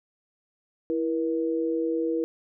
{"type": "tone pair together", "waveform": "sine", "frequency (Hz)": [329.6, 478.3], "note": ["E4", "A#4"], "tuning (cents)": [0, 44], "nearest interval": "tritone", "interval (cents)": 644, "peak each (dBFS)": [-26, -27], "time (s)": [0.9, 2.24], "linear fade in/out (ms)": 0, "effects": []}